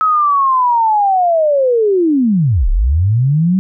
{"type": "linear two-way sweep", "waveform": "sine", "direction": "down then up", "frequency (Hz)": [1289, 30.87, 193.1], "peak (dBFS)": -9, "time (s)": [0.01, 3.59], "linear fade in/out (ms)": 0, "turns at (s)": 2.69, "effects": []}